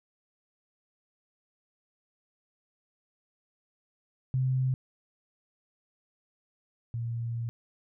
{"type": "tone pair in turn", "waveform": "sine", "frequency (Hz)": [130, 116.7], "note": ["C3", "A#2"], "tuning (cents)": [-11, 2], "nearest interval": "major second", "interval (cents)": 187, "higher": "first", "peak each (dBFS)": [-24, -30], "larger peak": "first", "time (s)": [[4.34, 4.74], [6.94, 7.49]], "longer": "second", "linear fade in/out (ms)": 0, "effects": []}